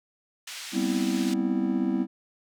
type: band-pass noise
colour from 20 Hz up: pink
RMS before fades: -39 dBFS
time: 0.47-1.34 s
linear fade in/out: 5 ms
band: 2200 to 7700 Hz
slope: 12 dB/octave
type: chord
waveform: triangle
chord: C major seventh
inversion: second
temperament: just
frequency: 196.22 / 245.3 / 261.6 / 327 Hz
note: G3 / B3 / C4 / E4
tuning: +2 / -12 / 0 / -14 cents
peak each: -27 dBFS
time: 0.72-2.07 s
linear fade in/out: 50 ms
effects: none